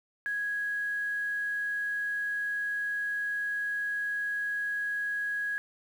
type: tone with quantisation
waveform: sine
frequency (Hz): 1661.2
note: G#6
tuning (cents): 0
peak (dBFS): -29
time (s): 0.26-5.58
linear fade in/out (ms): 0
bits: 9
effects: none